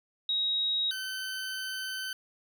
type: tone pair in turn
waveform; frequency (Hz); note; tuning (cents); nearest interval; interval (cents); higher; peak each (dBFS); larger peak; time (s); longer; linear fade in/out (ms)
sine / 20% pulse; 3799 / 1528.7; A#7 / G6; +32 / -44; octave + major third; 1576; first; -26 / -29; first; 0.29-0.91 / 0.91-2.13; second; 2
effects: none